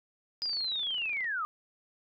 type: click train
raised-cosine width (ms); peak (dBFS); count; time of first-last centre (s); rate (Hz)
0.3; -34; 23; 0.42-1.244; 26.7
type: linear sweep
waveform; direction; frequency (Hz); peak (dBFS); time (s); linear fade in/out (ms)
sine; down; 4978 to 1179; -30; 0.42-1.45; 0
effects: none